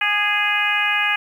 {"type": "harmonic tone with a mistuned harmonic", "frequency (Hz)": 414.7, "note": "G#4", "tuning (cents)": -3, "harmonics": [2, 3, 4, 5, 6, 7], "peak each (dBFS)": [-27, -27, -22, -24, -21, -26], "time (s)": [0.01, 1.16], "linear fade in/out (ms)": 5, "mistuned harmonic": 3, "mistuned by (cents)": -26, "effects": ["8-bit"]}